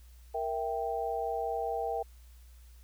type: chord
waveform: sine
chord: E diminished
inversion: second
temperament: equal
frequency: 466.2 / 659.3 / 784 Hz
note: Bb4 / E5 / G5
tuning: 0 / 0 / 0 cents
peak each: -35 / -36 / -34 dBFS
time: 0.34-2.03 s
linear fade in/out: 10 ms
effects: added 60 Hz sine -51 dBFS peak until 2.83 s + white hiss -65 dBFS RMS until 2.83 s